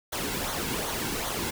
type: noise with flanger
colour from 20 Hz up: pink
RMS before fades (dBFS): -31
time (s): 0.12-1.51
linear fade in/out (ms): 10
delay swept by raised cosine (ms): 0.39 to 1.69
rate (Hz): 2.6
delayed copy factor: -0.55
effects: none